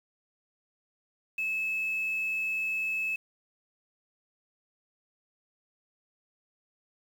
sine tone with quantisation, 2604 Hz, E7, 22 cents flat, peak -28 dBFS, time 1.38-3.16 s, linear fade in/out 5 ms, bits 8, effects none

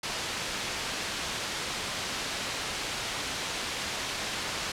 white low-pass noise, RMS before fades -34 dBFS, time 0.03-4.72 s, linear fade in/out 5 ms, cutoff 4800 Hz, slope 12 dB/octave, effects low-pass 12000 Hz 12 dB/octave

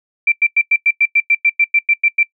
sine tone bursts, 2349 Hz, D7, in tune, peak -9 dBFS, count 14, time 0.27-2.231 s, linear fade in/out 5 ms, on 50 ms, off 97 ms, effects noise-tail reverb RT60 0.1 s tail -22 dB re dry

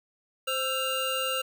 square tone cluster, 523 / 1338 / 2804 Hz, C5 / E6 / F7, -1 / +25 / +6 cents, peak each -33 / -33 / -31 dBFS, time 0.47-1.42 s, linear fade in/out 10 ms, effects none

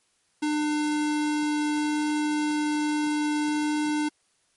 square tone, 300.1 Hz, D4, 38 cents sharp, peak -24 dBFS, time 0.42-4.09 s, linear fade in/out 10 ms, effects white hiss -68 dBFS RMS until 4.56 s + MP3 48 kbps

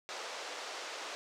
pink band-pass noise, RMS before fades -43 dBFS, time 0.09-1.15 s, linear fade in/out 0 ms, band 450 to 6700 Hz, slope 24 dB/octave, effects none

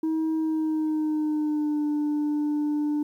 sine tone with pitch glide, 318.3 to 297 Hz, D#4 to D4, +39 to +20 cents, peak -20 dBFS, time 0.03-3.03 s, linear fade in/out 5 ms, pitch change -119 cents, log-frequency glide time 0.35-1.85 s, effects tanh soft clip ceiling -22 dBFS + 10-bit

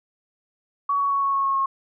sine tone with pitch steps, 1127 / 1119.9 / 1112.8 / 1105.7 / 1098.7 / 1091.8 / 1084.8 Hz, C#6 / C#6 / C#6 / C#6 / C#6 / C#6 / C#6, +28 / +17 / +6 / -5 / -16 / -27 / -38 cents, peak -19 dBFS, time 0.89-1.66 s, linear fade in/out 5 ms, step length 110 ms, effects none

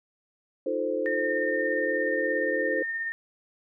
sine chord, F dominant seventh, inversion third, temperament equal, 311.1 / 349.2 / 440 / 523.3 Hz, Eb4 / F4 / A4 / C5, 0 / 0 / 0 / 0 cents, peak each -33 / -34 / -31 / -28 dBFS, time 0.66-2.83 s, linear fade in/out 5 ms
sine tone with tremolo, 1823 Hz, A#6, 39 cents flat, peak -27 dBFS, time 1.06-3.12 s, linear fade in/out 0 ms, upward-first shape sine, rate 17 Hz, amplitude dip 30%
effects none

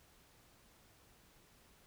silence, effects pink hiss -66 dBFS RMS until 1.86 s

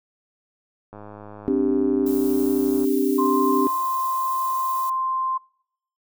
click train, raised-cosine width 1 ms, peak -26 dBFS, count 200, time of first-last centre 0.93-2.843 s, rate 104 Hz
sine chord, C suspended second, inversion none, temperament equal, 261.6 / 293.7 / 392 Hz, C4 / D4 / G4, 0 / 0 / 0 cents, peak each -22 dBFS, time 1.48-3.67 s, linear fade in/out 0 ms
violet noise, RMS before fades -36 dBFS, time 2.06-4.9 s, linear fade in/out 5 ms
sine tone, 1046.5 Hz, C6, in tune, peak -21 dBFS, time 3.18-5.38 s, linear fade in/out 10 ms
effects noise-tail reverb RT60 0.7 s tail -25 dB re dry

